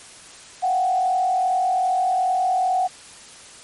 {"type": "tone with frequency modulation", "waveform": "sine", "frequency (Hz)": 740, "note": "F#5", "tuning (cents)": 0, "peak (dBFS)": -17, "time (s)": [0.62, 2.88], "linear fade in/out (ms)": 20, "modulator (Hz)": 42.5, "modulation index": 0.67, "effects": ["white hiss -43 dBFS RMS until 3.63 s", "MP3 48 kbps"]}